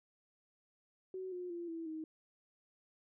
sine tone with pitch steps, 374.5 / 358.8 / 343.8 / 329.4 / 315.6 Hz, F#4 / F4 / F4 / E4 / D#4, +21 / +47 / -27 / -1 / +25 cents, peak -40 dBFS, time 1.14-2.04 s, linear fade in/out 2 ms, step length 180 ms, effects none

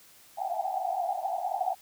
white band-pass noise, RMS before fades -31 dBFS, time 0.37-1.75 s, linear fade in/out 20 ms, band 690 to 800 Hz, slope 96 dB/octave, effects white hiss -56 dBFS RMS until 1.81 s

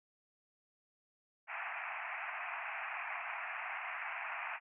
white band-pass noise, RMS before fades -42 dBFS, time 1.47-4.6 s, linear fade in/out 50 ms, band 660 to 2600 Hz, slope 96 dB/octave, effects none

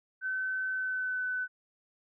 sine tone with pitch glide, 1525 to 1504.9 Hz, G6 to F#6, -48 to +29 cents, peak -30 dBFS, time 0.21-1.48 s, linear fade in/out 50 ms, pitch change -23 cents, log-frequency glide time 0.71-1.25 s, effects none

